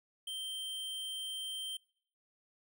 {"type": "tone", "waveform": "square", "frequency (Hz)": 3136, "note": "G7", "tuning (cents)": 0, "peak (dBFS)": -39, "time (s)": [0.27, 1.77], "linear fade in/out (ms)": 5, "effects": ["noise-tail reverb RT60 0.7 s tail -26 dB re dry"]}